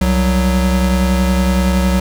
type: tone pair together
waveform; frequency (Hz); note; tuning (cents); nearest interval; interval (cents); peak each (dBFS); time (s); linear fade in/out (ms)
square; 65.26 / 185; C2 / F#3; -4 / 0; octave + tritone; 1804; -15; 0.01-2; 5
effects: none